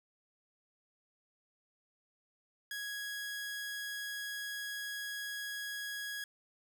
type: tone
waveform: sawtooth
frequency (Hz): 1661.2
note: G#6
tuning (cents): 0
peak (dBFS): -35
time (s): 2.71-6.24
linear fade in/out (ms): 2
effects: none